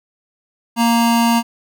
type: tone pair together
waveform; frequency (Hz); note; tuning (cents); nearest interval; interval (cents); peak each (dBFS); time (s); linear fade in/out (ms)
square; 233.1 / 932.4; A#3 / A#5; 0 / 0; 2 octaves; 2400; -14 / -18; 0.76-1.43; 50
effects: none